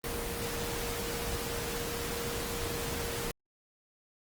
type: tone in noise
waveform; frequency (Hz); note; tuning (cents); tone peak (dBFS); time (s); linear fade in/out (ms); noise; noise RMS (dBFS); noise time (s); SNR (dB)
sine; 469.4; A#4; +12; -39; 0.04-3.31; 0; pink; -36; 0.04-3.31; -6
effects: Opus 24 kbps